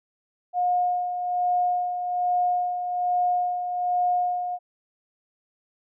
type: tone with tremolo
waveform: sine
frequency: 717 Hz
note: F5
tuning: 45 cents sharp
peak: -19 dBFS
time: 0.53-4.59 s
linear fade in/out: 50 ms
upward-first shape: sine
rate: 1.2 Hz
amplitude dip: 55%
effects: none